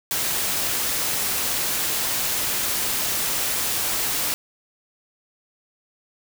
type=noise; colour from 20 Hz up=white; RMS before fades=-24 dBFS; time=0.11-4.34 s; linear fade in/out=0 ms; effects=none